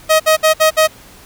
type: tone bursts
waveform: sawtooth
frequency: 630 Hz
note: D#5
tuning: 21 cents sharp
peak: -4 dBFS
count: 5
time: 0.09-0.876 s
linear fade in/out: 20 ms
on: 110 ms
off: 59 ms
effects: pink hiss -41 dBFS RMS until 1.25 s